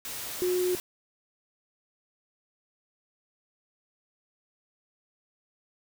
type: tone in noise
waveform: sine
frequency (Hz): 362.2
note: F#4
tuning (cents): -37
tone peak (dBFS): -24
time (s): 0.42-0.75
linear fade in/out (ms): 0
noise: white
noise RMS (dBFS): -37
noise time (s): 0.05-0.8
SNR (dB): +10
effects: none